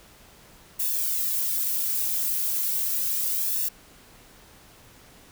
violet noise with flanger, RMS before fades -26 dBFS, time 0.79-3.69 s, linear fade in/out 10 ms, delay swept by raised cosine 1.1 to 3.3 ms, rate 0.35 Hz, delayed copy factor +0.9, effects pink hiss -52 dBFS RMS until 5.31 s

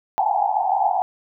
white band-pass noise, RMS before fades -20 dBFS, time 0.18-1.02 s, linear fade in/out 0 ms, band 720 to 870 Hz, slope 96 dB/octave, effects none

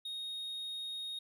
triangle tone, 3729 Hz, A#7, in tune, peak -37 dBFS, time 0.05-1.19 s, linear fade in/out 5 ms, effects none

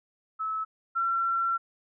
sine tone pair in turn, 1300 / 1357.4 Hz, E6 / F6, -24 / -50 cents, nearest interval minor second, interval 74 cents, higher second, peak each -28 / -24 dBFS, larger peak second, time 0.39-0.65 / 0.95-1.58 s, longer second, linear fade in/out 20 ms, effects none

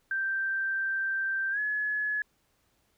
sine tone with pitch glide, 1568 to 1700.1 Hz, G6 to G#6, 0 to +40 cents, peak -27 dBFS, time 0.11-2.22 s, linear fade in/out 2 ms, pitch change +140 cents, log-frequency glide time 1.51-1.59 s, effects pink hiss -71 dBFS RMS until 2.97 s

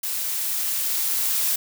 blue noise with level ramp, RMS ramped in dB -27 to -22 dBFS, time 0.03-1.56 s, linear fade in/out 5 ms, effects none

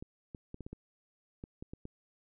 clicks, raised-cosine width 3 ms, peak -30 dBFS, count 10, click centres 0.025 / 0.348 / 0.544 / 0.607 / 0.665 / 0.73 / 1.439 / 1.625 / 1.735 / 1.854 s, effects none

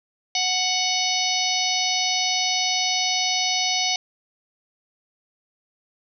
harmonic tone, 740 Hz, F#5, in tune, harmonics 1 / 3 / 4 / 5 / 6 / 7 / 8, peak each -28 / -28 / -28 / -28 / -28 / -28 / -28 dBFS, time 0.35-3.96 s, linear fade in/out 2 ms, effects none

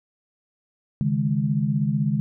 sine chord, C# suspended second, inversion none, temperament equal with one note detuned, 138.59 / 154.49 / 207.7 Hz, C#3 / D#3 / G#3, 0 / -12 / 0 cents, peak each -24 dBFS, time 1.01-2.2 s, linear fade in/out 0 ms, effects none

